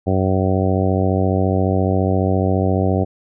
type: harmonic tone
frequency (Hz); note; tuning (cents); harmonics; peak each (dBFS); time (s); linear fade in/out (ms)
94.5; F#2; +37; 1 / 2 / 3 / 4 / 5 / 6 / 7 / 8; -18 / -21 / -23 / -24 / -25 / -26 / -26 / -27; 0.06-3.05; 20
effects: none